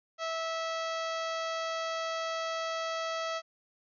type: harmonic tone with a mistuned harmonic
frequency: 653 Hz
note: E5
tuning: 17 cents flat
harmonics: 1 / 2 / 3 / 4 / 5 / 6 / 7 / 8 / 9 / 10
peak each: -35 / -36 / -42 / -46 / -44 / -50 / -47 / -51 / -52 / -54 dBFS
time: 0.18-3.42 s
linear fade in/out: 50 ms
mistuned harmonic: 7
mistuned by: -24 cents
effects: none